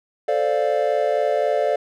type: chord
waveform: triangle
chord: D minor seventh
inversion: second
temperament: equal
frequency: 440 / 523.3 / 587.3 / 698.5 Hz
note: A4 / C5 / D5 / F5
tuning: 0 / 0 / 0 / 0 cents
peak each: -22 / -23 / -19 / -22 dBFS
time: 0.28-1.76 s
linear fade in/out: 5 ms
effects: none